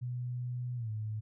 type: tone with pitch glide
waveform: sine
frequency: 123.47 to 108.11 Hz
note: B2 to A2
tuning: 0 to -30 cents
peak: -34 dBFS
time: 0.01-1.21 s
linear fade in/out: 20 ms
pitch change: -230 cents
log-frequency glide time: 0.76-0.9 s
effects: none